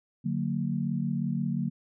sine chord, D augmented, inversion none, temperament just, 146.83 / 183.54 / 229.4 Hz, D3 / F#3 / A#3, 0 / -14 / -28 cents, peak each -31 dBFS, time 0.24-1.7 s, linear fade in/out 20 ms, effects none

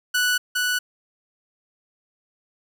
sawtooth tone pair in turn, 1480 / 1480 Hz, F#6 / F#6, 0 / 0 cents, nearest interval unison, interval 0 cents, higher neither, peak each -15 / -17 dBFS, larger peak first, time 0.14-0.38 / 0.55-0.79 s, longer neither, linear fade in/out 10 ms, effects none

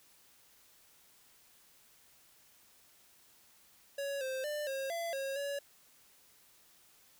square tone with pitch steps, 559 / 524 / 595 / 539 / 676 / 543 / 565 Hz, C#5 / C5 / D5 / C#5 / E5 / C#5 / C#5, +14 / +2 / +22 / -49 / +43 / -36 / +33 cents, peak -36 dBFS, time 3.98-5.59 s, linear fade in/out 5 ms, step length 230 ms, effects white hiss -64 dBFS RMS until 7.19 s

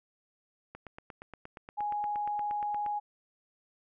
click train, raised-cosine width 0.5 ms, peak -29 dBFS, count 19, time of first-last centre 0.75-2.863 s, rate 8.52 Hz
sine tone, 830.6 Hz, G#5, in tune, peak -30 dBFS, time 1.77-3 s, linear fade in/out 20 ms
effects none

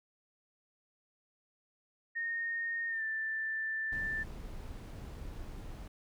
sine tone with pitch glide, 1846 to 1770.8 Hz, A#6 to A6, -17 to +11 cents, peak -33 dBFS, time 2.15-4.24 s, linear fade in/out 20 ms, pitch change -72 cents, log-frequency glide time 2.88-3.03 s
brown noise, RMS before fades -44 dBFS, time 3.92-5.88 s, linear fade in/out 5 ms
effects none

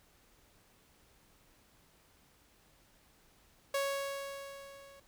sawtooth tone with level ramp, 554.4 Hz, C#5, in tune, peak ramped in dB -26 to -51 dBFS, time 3.74-5 s, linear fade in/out 5 ms, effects pink hiss -66 dBFS RMS until 5.07 s

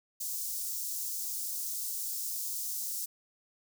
white high-pass noise, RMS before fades -36 dBFS, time 0.2-3.06 s, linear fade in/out 10 ms, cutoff 5400 Hz, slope 24 dB/octave, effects none

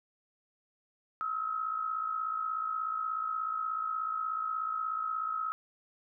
sine tone pair together, 1281.4 / 1338 Hz, E6 / E6, -49 / +25 cents, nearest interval minor second, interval 74 cents, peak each -32 / -38 dBFS, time 1.21-5.52 s, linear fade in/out 0 ms, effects none

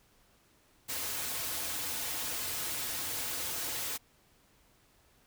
white noise with comb filter, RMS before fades -36 dBFS, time 0.88-3.98 s, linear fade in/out 20 ms, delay 5.1 ms, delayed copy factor -0.55, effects pink hiss -66 dBFS RMS until 5.26 s

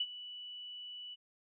sine tone with ADSR envelope, 2960 Hz, F#7, in tune, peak -29 dBFS, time 0-1.16 s, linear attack 6 ms, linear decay 49 ms, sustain -15 dB, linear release 29 ms, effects none

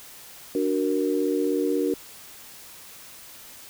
sine chord, D augmented, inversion none, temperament equal, 293.7 / 370 / 466.2 Hz, D4 / F#4 / A#4, 0 / 0 / 0 cents, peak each -25 / -26 / -26 dBFS, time 0.55-1.94 s, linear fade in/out 2 ms, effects white hiss -45 dBFS RMS until 3.69 s

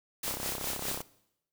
white noise with tremolo, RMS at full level -33 dBFS, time 0.23-1.02 s, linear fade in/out 5 ms, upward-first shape triangle, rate 4.9 Hz, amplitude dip 70%
click train, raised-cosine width 1 ms, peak -24 dBFS, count 25, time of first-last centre 0.28-1.005 s, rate 33.1 Hz
effects noise-tail reverb RT60 0.8 s tail -20 dB re dry

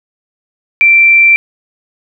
sine tone, 2349 Hz, D7, in tune, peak -3 dBFS, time 0.81-1.36 s, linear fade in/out 0 ms, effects none

